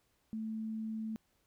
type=tone; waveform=sine; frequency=220.1 Hz; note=A3; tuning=1 cent sharp; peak=-36 dBFS; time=0.33-1.16 s; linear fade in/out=0 ms; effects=pink hiss -75 dBFS RMS until 1.46 s